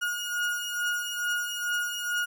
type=beating tone pair; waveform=35% pulse; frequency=1437 / 1439.3 Hz; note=F6 / F#6; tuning=+49 / -48 cents; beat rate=2.3 Hz; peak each=-28 / -31 dBFS; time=0.01-2.26 s; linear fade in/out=20 ms; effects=none